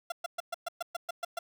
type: tone bursts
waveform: 30% pulse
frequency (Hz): 685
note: F5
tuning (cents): -34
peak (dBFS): -29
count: 10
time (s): 0.1-1.39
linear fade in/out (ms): 5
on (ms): 21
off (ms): 120
effects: none